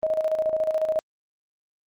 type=tone with tremolo; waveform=sine; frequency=629 Hz; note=D#5; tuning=19 cents sharp; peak=-19 dBFS; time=0.03-0.99 s; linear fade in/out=0 ms; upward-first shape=square; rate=14 Hz; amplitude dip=60%; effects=Opus 32 kbps